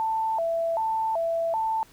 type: tone with vibrato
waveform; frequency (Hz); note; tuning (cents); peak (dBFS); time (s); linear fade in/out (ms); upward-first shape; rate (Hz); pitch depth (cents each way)
sine; 768; G5; -36; -23; 0-1.83; 0; square; 1.3; 250
effects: pink hiss -55 dBFS RMS until 1.92 s